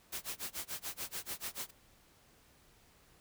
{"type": "noise with tremolo", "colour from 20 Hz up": "white", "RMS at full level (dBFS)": -39, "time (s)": [0.12, 1.71], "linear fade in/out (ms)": 10, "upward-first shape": "sine", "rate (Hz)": 6.9, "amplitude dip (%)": 100, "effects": ["pink hiss -65 dBFS RMS until 3.2 s"]}